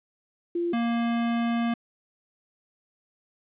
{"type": "tone pair in turn", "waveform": ["sine", "square"], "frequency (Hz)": [344.5, 233.8], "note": ["F4", "A#3"], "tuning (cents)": [-24, 5], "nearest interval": "perfect fifth", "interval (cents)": 671, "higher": "first", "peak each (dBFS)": -24, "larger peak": "neither", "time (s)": [[0.55, 0.73], [0.73, 1.74]], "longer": "second", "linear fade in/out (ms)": 5, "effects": ["resampled to 8000 Hz", "10-bit"]}